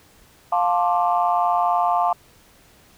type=chord; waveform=sine; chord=D minor seventh; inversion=first; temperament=just; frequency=704.8 / 881 / 1057.2 / 1174.7 Hz; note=F5 / A5 / C6 / D6; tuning=+16 / +2 / +18 / 0 cents; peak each=-19 / -22 / -24 / -25 dBFS; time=0.52-2.13 s; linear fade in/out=5 ms; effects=tanh soft clip ceiling -6 dBFS + pink hiss -53 dBFS RMS until 2.97 s